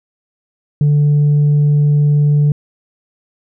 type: tone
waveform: sine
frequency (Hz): 146.83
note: D3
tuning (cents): 0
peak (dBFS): -6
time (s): 0.81-2.52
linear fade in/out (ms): 2
effects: tanh soft clip ceiling -7 dBFS